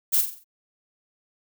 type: noise with echo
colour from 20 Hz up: violet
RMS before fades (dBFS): -20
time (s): 0.12-0.22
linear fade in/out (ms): 20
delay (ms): 45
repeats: 5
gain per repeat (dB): -7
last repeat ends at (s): 0.445
effects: none